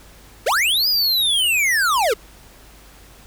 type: linear two-way sweep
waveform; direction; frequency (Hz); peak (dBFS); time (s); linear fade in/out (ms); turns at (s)
square; up then down; 384.4 to 5020 to 384.4; -16; 0.46-2.14; 10; 0.88
effects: added 50 Hz sine -47 dBFS peak until 3.26 s + pink hiss -47 dBFS RMS until 3.26 s